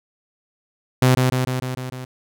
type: tone with echo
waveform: sawtooth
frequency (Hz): 128.1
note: C3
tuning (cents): -36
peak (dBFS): -8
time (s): 1.02-1.15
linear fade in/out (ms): 5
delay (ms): 150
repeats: 6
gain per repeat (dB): -3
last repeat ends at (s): 2.05
effects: none